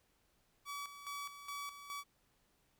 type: tone with tremolo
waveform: sawtooth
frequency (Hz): 1142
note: D6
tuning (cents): -49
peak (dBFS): -38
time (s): 0.65-2.04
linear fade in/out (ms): 50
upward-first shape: square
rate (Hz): 2.4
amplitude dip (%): 65
effects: pink hiss -75 dBFS RMS until 2.79 s